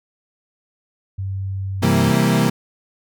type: tone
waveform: sine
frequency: 96.6 Hz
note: G2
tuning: 25 cents flat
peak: -22 dBFS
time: 1.18-2.11 s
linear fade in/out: 10 ms
type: chord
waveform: 35% pulse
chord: C dominant seventh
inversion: none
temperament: equal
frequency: 130.81 / 164.81 / 196 / 233.1 Hz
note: C3 / E3 / G3 / Bb3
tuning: 0 / 0 / 0 / 0 cents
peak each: -18 dBFS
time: 1.82-2.5 s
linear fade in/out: 10 ms
effects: none